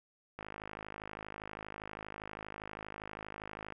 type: click train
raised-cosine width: 0.5 ms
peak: -27 dBFS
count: 176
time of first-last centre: 0.39-3.723 s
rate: 52.5 Hz
effects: none